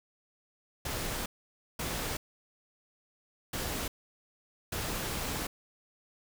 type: noise bursts at uneven times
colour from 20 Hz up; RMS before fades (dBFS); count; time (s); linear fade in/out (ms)
pink; -35; 4; 0.85-1.26 / 1.79-2.17 / 3.53-3.88 / 4.72-5.47; 5
effects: none